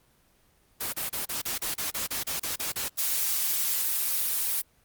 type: noise bursts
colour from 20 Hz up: white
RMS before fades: -31 dBFS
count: 13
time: 0.8-2.886 s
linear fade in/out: 10 ms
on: 130 ms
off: 33 ms
type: noise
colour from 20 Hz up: blue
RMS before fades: -27 dBFS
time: 2.97-4.62 s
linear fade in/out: 20 ms
effects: pink hiss -64 dBFS RMS until 4.84 s + Opus 24 kbps